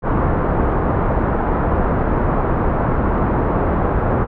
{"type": "low-pass noise", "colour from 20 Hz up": "pink", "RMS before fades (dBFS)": -17, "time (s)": [0.02, 4.27], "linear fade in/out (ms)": 50, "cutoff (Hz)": 1300, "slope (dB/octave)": 24, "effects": []}